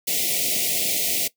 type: band-stop noise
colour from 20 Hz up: white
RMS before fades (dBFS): -23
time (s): 0.07-1.28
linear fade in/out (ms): 10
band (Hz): 740 to 2000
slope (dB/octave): 96
effects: noise-tail reverb RT60 0.1 s tail -18 dB re dry + high-pass 150 Hz 12 dB/octave